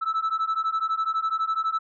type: beating tone pair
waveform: sine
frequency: 1307 / 1319 Hz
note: E6 / E6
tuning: -15 / +1 cents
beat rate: 12 Hz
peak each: -24 / -24 dBFS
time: 0.01-1.79 s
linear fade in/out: 20 ms
effects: tanh soft clip ceiling -20 dBFS